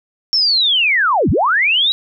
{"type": "linear two-way sweep", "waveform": "sine", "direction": "down then up", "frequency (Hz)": [5480, 58.3, 3938], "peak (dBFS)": -11, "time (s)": [0.33, 1.92], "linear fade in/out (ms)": 0, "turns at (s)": 1.3, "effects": []}